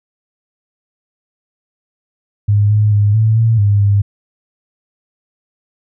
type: tone with pitch steps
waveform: sine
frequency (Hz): 103.1 / 105.8 / 103.2 / 110.2 / 113.4 / 102 / 101.1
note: G#2 / G#2 / G#2 / A2 / A#2 / G#2 / G#2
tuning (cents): -12 / +33 / -10 / +3 / -47 / -31 / -46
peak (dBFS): -8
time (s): 2.48-4.02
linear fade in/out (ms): 10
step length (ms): 220
effects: none